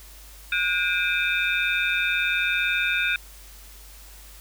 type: tone cluster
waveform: sine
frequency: 1450 / 1591 / 2377 / 2559 / 3636 Hz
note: F#6 / G6 / D7 / D#7 / A#7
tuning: -35 / +25 / +20 / +48 / -44 cents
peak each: -26 / -29 / -26 / -28 / -30 dBFS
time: 0.52-3.16 s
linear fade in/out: 2 ms
effects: added 50 Hz sine -45 dBFS peak until 4.4 s + white hiss -48 dBFS RMS until 4.4 s